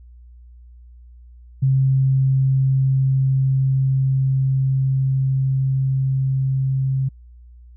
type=tone with level ramp; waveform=sine; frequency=133.5 Hz; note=C3; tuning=35 cents sharp; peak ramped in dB=-13 to -17 dBFS; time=1.62-7.09 s; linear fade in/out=10 ms; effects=added 60 Hz sine -41 dBFS peak until 7.76 s